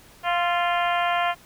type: harmonic tone with a mistuned harmonic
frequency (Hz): 349.2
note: F4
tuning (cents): 0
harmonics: 2 / 3 / 4 / 5 / 6 / 7 / 8 / 9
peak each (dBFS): -23 / -27 / -29 / -31 / -33 / -34 / -35 / -36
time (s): 0.23-1.35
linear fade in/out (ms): 50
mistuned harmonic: 4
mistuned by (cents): -25
effects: pink hiss -51 dBFS RMS until 1.45 s